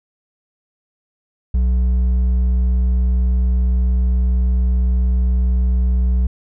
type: tone with hard clipping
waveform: sine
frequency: 61.74 Hz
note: B1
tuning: in tune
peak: -14 dBFS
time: 1.54-6.27 s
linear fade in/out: 5 ms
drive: 4 dB
effects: none